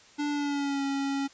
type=tone with pitch glide; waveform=square; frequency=292.6 to 276.2 Hz; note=D4 to C#4; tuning=-6 to -6 cents; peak=-28 dBFS; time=0.18-1.28 s; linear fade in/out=20 ms; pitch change=-100 cents; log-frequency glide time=0.29-0.83 s; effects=white hiss -55 dBFS RMS until 1.33 s + resampled to 16000 Hz